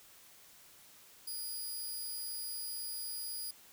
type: tone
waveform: 10% pulse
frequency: 4894 Hz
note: D#8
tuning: 29 cents flat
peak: -32 dBFS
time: 1.27-3.51 s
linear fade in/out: 5 ms
effects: white hiss -59 dBFS RMS until 3.72 s